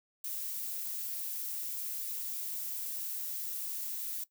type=noise; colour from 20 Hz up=violet; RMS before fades=-38 dBFS; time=0.24-4.24 s; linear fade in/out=5 ms; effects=noise-tail reverb RT60 0.1 s tail -17 dB re dry